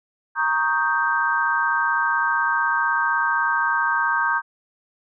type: chord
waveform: sine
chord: Eb dominant seventh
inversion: second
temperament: equal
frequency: 932.3 / 1108.7 / 1244.5 / 1568 Hz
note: Bb5 / Db6 / Eb6 / G6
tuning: 0 / 0 / 0 / 0 cents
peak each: -24 / -26 / -26 / -21 dBFS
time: 0.35-4.42 s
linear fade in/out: 50 ms
effects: none